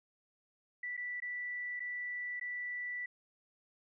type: tone with dropouts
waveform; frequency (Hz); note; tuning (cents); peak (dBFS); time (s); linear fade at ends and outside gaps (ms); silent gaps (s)
sine; 1967; B6; -7; -37; 0.83-3.06; 5; 0.968-0.975 / 1.202-1.221 / 1.796-1.802 / 2.398-2.411
effects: none